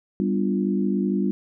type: chord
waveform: sine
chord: G dominant seventh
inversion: none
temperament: equal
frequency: 196 / 246.9 / 293.7 / 349.2 Hz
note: G3 / B3 / D4 / F4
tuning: 0 / 0 / 0 / 0 cents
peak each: -22 / -28 / -28 / -28 dBFS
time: 0.2-1.31 s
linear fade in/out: 0 ms
effects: none